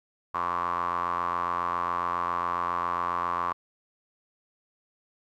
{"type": "tone with band-pass filter", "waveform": "sawtooth", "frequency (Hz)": 87.31, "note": "F2", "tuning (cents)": 0, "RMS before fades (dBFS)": -29, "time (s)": [0.34, 3.53], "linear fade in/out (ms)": 10, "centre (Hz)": 1100, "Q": 9.6, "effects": []}